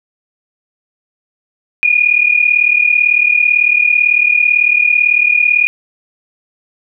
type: tone pair together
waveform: sine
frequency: 2426 / 2464 Hz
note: D#7 / D#7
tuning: -44 / -17 cents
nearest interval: unison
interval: 27 cents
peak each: -11 dBFS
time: 1.83-5.67 s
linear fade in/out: 0 ms
effects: none